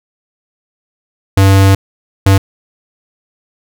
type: tone bursts at uneven times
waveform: square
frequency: 97.2 Hz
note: G2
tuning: 14 cents flat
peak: -5 dBFS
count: 2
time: 1.37-1.75 / 2.26-2.38 s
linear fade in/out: 5 ms
effects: none